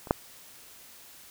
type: clicks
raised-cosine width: 1 ms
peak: -27 / -7 dBFS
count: 2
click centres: 0.072 / 0.109 s
effects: white hiss -51 dBFS RMS until 1.3 s